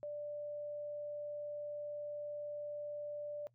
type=tone; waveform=sine; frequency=589 Hz; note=D5; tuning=5 cents sharp; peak=-40 dBFS; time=0.03-3.47 s; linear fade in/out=0 ms; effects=noise-tail reverb RT60 0.1 s tail -20 dB re dry + added 120 Hz sine -70 dBFS peak until 3.54 s